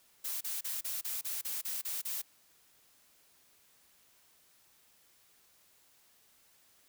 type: noise bursts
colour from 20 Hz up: blue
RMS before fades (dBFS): -37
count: 10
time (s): 0.24-2.219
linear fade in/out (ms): 10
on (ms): 170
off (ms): 31
effects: white hiss -66 dBFS RMS until 6.88 s